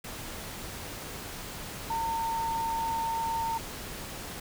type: tone in noise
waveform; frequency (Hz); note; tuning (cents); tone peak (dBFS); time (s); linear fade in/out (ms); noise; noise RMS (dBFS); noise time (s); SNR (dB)
sine; 910; A#5; -42; -28; 1.9-3.58; 5; pink; -40; 0.04-4.4; +9
effects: none